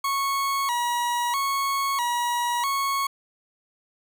40% pulse tone with vibrato, 1029 Hz, C6, 29 cents flat, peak -22 dBFS, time 0.04-3.07 s, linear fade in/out 5 ms, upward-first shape square, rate 0.77 Hz, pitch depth 120 cents each way, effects none

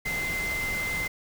sine tone in noise, 2072 Hz, C7, 17 cents flat, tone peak -28 dBFS, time 0.05-1.08 s, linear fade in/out 10 ms, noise pink, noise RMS -35 dBFS, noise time 0.05-1.08 s, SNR +4 dB, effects none

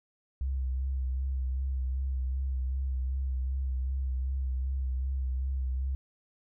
sine tone with vibrato, 65.4 Hz, C2, in tune, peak -28 dBFS, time 0.41-5.95 s, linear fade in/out 0 ms, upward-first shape sine, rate 2.6 Hz, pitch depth 37 cents each way, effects none

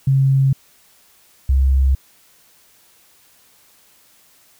sine tone pair in turn, 135.2 / 66.8 Hz, C#3 / C2, -43 / +36 cents, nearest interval octave, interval 1221 cents, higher first, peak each -11 dBFS, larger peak neither, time 0.07-0.53 / 1.49-1.95 s, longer neither, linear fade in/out 5 ms, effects white hiss -53 dBFS RMS until 4.59 s

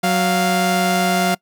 sawtooth tone pair together, 185.01 / 698.5 Hz, F#3 / F5, 0 / 0 cents, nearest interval octave + major seventh, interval 2300 cents, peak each -14 dBFS, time 0.03-1.35 s, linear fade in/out 10 ms, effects noise-tail reverb RT60 0.1 s tail -24 dB re dry

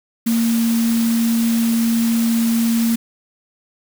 sine tone in noise, 230 Hz, A#3, 23 cents flat, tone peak -14 dBFS, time 0.26-2.96 s, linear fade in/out 10 ms, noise white, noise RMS -28 dBFS, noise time 0.26-2.96 s, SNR +11 dB, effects none

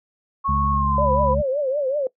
sine tone with pitch glide, 1100 to 991.4 Hz, C#6 to B5, -14 to +6 cents, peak -20 dBFS, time 0.44-1.35 s, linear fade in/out 20 ms, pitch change -180 cents, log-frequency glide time 0.71-1.1 s
harmonic tone, 70.5 Hz, C#2, 30 cents sharp, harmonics 1 / 2 / 3, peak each -23 / -26 / -28 dBFS, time 0.48-1.42 s, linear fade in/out 10 ms
sine tone with vibrato, 554.4 Hz, C#5, in tune, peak -19 dBFS, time 0.98-2.07 s, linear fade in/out 2 ms, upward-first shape triangle, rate 5.3 Hz, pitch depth 160 cents each way
effects noise-tail reverb RT60 0.1 s tail -20 dB re dry

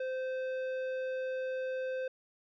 triangle tone with tanh clipping, 518 Hz, C5, 17 cents flat, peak -35 dBFS, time 0-2.08 s, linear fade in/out 5 ms, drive 15 dB, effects none

